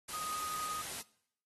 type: tone in noise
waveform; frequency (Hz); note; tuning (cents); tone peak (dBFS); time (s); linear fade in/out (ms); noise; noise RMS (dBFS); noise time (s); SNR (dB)
sine; 1244.5; D#6; 0; -38; 0.13-0.82; 10; white; -42; 0.08-1.02; +1
effects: noise-tail reverb RT60 0.7 s tail -21 dB re dry + AAC 32 kbps